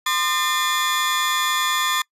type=tone cluster; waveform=35% pulse; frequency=1040 / 1210 / 1802 / 3424 Hz; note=C6 / D#6 / A6 / A7; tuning=-11 / -49 / +41 / -48 cents; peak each=-23 dBFS; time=0.06-2.02 s; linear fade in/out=5 ms; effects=noise-tail reverb RT60 0.1 s tail -25 dB re dry + resampled to 32000 Hz